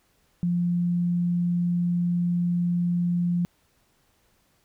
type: tone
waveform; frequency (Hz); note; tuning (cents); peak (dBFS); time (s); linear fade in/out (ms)
sine; 174.61; F3; 0; -21; 0.43-3.45; 0
effects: pink hiss -66 dBFS RMS until 4.64 s